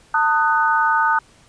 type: chord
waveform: sine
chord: D# diminished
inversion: second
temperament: just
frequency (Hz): 896 / 1244.5 / 1493.4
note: A5 / D#6 / F#6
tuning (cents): +31 / 0 / +16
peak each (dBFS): -18 / -19 / -19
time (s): 0.14-1.19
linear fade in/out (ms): 5
effects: pink hiss -52 dBFS RMS until 1.48 s + resampled to 22050 Hz